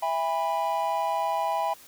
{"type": "chord", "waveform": "triangle", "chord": "E major", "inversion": "none", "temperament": "equal with one note detuned", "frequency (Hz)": [659.3, 811.6, 987.8], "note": ["E5", "G#5", "B5"], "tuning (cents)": [0, -40, 0], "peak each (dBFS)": [-28, -26, -27], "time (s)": [0.02, 1.74], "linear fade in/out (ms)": 10, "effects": ["white hiss -51 dBFS RMS until 1.87 s"]}